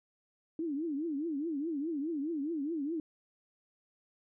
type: tone with vibrato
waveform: sine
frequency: 305.4 Hz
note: D#4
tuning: 32 cents flat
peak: -32 dBFS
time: 0.59-3 s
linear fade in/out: 2 ms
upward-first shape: triangle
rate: 4.8 Hz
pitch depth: 230 cents each way
effects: none